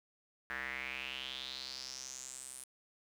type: tone with band-pass filter sweep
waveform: square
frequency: 65.3 Hz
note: C2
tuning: 3 cents flat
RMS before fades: -44 dBFS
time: 0.5-2.64 s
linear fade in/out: 0 ms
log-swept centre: 1700 to 9800 Hz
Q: 5.5
effects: 10-bit

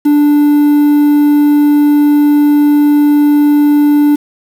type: tone with quantisation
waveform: triangle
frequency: 293.3 Hz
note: D4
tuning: 2 cents flat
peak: -3 dBFS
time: 0.05-4.16 s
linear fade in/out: 10 ms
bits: 5
effects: none

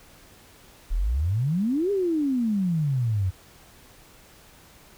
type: exponential two-way sweep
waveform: sine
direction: up then down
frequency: 35.62 to 412.9 to 89 Hz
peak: -21 dBFS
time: 0.9-3.31 s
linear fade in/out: 20 ms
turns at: 1.91 s
effects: pink hiss -52 dBFS RMS until 4.97 s

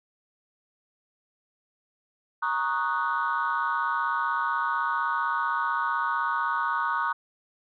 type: chord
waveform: sine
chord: D# minor seventh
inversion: second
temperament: equal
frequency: 932.3 / 1108.7 / 1244.5 / 1480 Hz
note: A#5 / C#6 / D#6 / F#6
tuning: 0 / 0 / 0 / 0 cents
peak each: -29 dBFS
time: 2.42-7.13 s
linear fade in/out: 10 ms
effects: tanh soft clip ceiling -17 dBFS

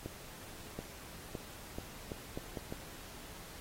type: accelerating click train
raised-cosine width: 2 ms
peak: -26 dBFS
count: 8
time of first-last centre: 0.06-2.725 s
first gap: 730 ms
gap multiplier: 0.77
effects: pink hiss -51 dBFS RMS until 3.6 s + AAC 48 kbps

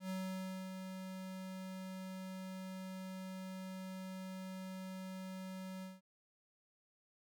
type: tone with ADSR envelope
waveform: square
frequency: 187.9 Hz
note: F#3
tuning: 27 cents sharp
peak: -39 dBFS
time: 0-6.01 s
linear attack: 96 ms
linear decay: 600 ms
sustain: -6 dB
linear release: 180 ms
effects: none

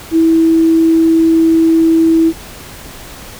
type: tone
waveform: sine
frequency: 326.2 Hz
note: E4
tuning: 18 cents flat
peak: -6 dBFS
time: 0.11-2.33 s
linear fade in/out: 50 ms
effects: pink hiss -32 dBFS RMS until 3.39 s

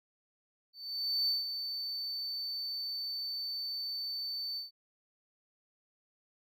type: tone with ADSR envelope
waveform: triangle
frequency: 4533 Hz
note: C#8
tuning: 38 cents sharp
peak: -26 dBFS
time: 0.73-4.71 s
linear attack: 550 ms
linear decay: 160 ms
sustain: -8 dB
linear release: 140 ms
effects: none

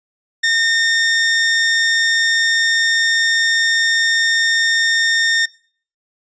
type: tone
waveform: sawtooth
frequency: 1825 Hz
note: A#6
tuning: 37 cents flat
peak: -9 dBFS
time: 0.43-5.46 s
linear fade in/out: 10 ms
effects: noise-tail reverb RT60 0.5 s tail -22 dB re dry + resampled to 16000 Hz

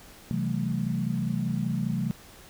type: chord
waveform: sine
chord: F# half-diminished seventh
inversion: second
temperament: equal with one note detuned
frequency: 130.81 / 164.81 / 189.87 / 220 Hz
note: C3 / E3 / F#3 / A3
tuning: 0 / 0 / +45 / 0 cents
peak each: -31 dBFS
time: 0.31-2.11 s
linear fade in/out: 0 ms
effects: pink hiss -50 dBFS RMS until 2.49 s

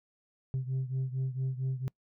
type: beating tone pair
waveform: sine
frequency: 130 / 134.4 Hz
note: C3 / C3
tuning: -11 / +47 cents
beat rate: 4.4 Hz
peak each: -30 / -33 dBFS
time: 0.54-1.88 s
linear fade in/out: 0 ms
effects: noise-tail reverb RT60 0.1 s tail -26 dB re dry + tanh soft clip ceiling -27 dBFS

